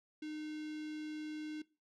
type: tone with notch filter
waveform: square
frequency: 306 Hz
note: D#4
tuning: 29 cents flat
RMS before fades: -43 dBFS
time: 0.22-1.62 s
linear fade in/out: 5 ms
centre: 860 Hz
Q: 0.53
effects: noise-tail reverb RT60 0.3 s tail -20 dB re dry + low-pass 4000 Hz 12 dB/octave